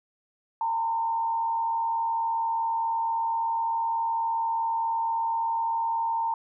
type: tone with frequency modulation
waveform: sine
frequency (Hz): 914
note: A#5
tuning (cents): -34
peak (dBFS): -24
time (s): 0.61-6.34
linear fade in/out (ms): 2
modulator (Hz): 84.5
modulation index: 0.43
effects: none